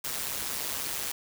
white noise with amplitude modulation, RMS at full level -30 dBFS, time 0.04-1.12 s, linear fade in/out 5 ms, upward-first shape sine, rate 140 Hz, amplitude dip 75%, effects none

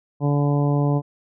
harmonic tone, 144.1 Hz, D3, 33 cents flat, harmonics 1 / 2 / 3 / 4 / 5 / 6 / 7, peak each -18 / -24 / -28 / -30 / -32 / -34 / -35 dBFS, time 0.2-1.02 s, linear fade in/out 50 ms, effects none

